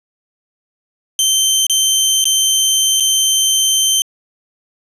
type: tone with dropouts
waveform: 20% pulse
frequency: 3111 Hz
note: G7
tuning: 14 cents flat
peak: -6 dBFS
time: 1.19-4.02 s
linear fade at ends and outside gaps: 1 ms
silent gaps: 1.667-1.697 / 2.242-2.254 / 3-3.005 s
effects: resampled to 32000 Hz